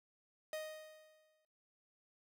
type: tone with exponential decay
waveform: 45% pulse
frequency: 622.3 Hz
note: D#5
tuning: in tune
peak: -39 dBFS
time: 0.53-1.45 s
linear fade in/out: 1 ms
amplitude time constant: 200 ms
effects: noise-tail reverb RT60 0.3 s tail -17 dB re dry